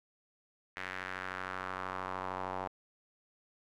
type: tone with band-pass filter sweep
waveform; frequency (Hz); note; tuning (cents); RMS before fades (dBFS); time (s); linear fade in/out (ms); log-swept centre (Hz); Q
square; 46.56; F#1; +12; -40; 0.76-2.68; 10; 1900 to 860; 2.3
effects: none